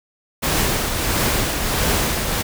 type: noise with tremolo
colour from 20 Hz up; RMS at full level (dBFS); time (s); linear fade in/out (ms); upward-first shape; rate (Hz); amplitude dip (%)
pink; -18; 0.42-2.43; 20; triangle; 1.5; 45
effects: none